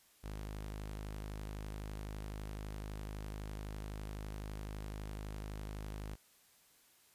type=tone; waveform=sawtooth; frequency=51.91 Hz; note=G#1; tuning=in tune; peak=-38 dBFS; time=0.23-6.16 s; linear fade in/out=20 ms; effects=white hiss -67 dBFS RMS until 7.14 s + resampled to 32000 Hz